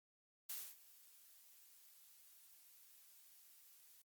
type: noise with ADSR envelope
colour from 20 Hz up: blue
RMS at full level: -45 dBFS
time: 0.49-4.02 s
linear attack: 8 ms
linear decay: 250 ms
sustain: -20 dB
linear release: 4 ms
effects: Opus 48 kbps